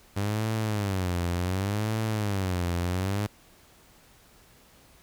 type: tone with vibrato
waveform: sawtooth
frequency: 98 Hz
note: G2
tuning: in tune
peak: -22 dBFS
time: 0.16-3.27 s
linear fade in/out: 10 ms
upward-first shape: sine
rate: 0.68 Hz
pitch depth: 210 cents each way
effects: pink hiss -57 dBFS RMS until 5.02 s